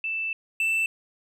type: tone pair in turn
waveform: sine / triangle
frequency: 2649 / 2659 Hz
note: E7 / E7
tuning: +8 / +14 cents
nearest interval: unison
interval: 6 cents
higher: second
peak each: -26 / -20 dBFS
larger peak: second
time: 0.04-0.33 / 0.6-0.86 s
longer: first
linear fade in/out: 2 ms
effects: none

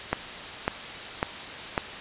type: click train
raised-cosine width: 0.5 ms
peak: -8 dBFS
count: 4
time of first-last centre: 0.13-1.778 s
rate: 1.82 Hz
effects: white hiss -37 dBFS RMS until 2 s + resampled to 8000 Hz

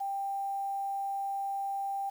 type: tone with quantisation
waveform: sine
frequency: 790 Hz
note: G5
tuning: 13 cents sharp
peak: -31 dBFS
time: 0-2.1 s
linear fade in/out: 10 ms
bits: 9
effects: none

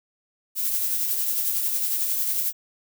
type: noise with tremolo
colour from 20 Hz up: violet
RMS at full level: -23 dBFS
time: 0.55-2.53 s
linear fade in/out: 50 ms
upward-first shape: triangle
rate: 11 Hz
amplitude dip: 40%
effects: none

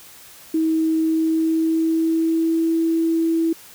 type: tone with pitch glide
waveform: sine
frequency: 320 to 328 Hz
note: D#4 to E4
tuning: +49 to -9 cents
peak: -16 dBFS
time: 0.54-3.53 s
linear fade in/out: 5 ms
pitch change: +42 cents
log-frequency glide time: 0.99-2.76 s
effects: white hiss -44 dBFS RMS until 3.74 s

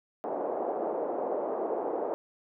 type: band-pass noise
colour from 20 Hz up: pink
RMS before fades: -32 dBFS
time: 0.24-2.14 s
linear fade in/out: 0 ms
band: 380 to 760 Hz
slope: 24 dB/octave
effects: none

